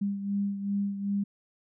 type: beating tone pair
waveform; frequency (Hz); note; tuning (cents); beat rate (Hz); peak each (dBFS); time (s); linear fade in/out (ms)
sine; 200 / 202.6; G3 / G#3; +35 / -43; 2.6; -28 / -35; 0.01-1.24; 10
effects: none